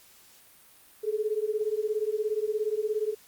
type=beating tone pair; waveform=sine; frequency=419.8 / 436.8 Hz; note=G#4 / A4; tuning=+19 / -13 cents; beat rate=17 Hz; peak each=-29 dBFS; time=1.03-3.15 s; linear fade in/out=20 ms; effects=white hiss -56 dBFS RMS until 3.27 s + Opus 48 kbps